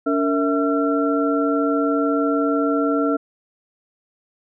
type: tone cluster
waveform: sine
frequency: 285.2 / 459 / 655 / 1357 Hz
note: C#4 / A#4 / E5 / E6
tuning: +49 / -27 / -11 / +50 cents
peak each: -19 / -23 / -25 / -25 dBFS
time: 0.06-3.17 s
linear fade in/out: 10 ms
effects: none